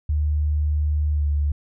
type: tone with pitch glide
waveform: sine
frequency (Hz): 75 to 73.08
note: D2 to D2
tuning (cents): +37 to -8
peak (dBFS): -18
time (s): 0.09-1.52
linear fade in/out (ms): 5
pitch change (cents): -45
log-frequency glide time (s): 1.12-1.25
effects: none